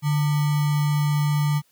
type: tone with sample-and-hold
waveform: sine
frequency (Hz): 147.5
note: D3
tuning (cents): +8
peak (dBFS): -18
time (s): 0.02-1.62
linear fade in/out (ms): 50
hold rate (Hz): 1050
effects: white hiss -63 dBFS RMS until 1.71 s